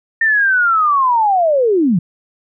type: linear sweep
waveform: sine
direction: down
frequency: 1825 to 154.8 Hz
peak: -10 dBFS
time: 0.21-1.99 s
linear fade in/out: 5 ms
effects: none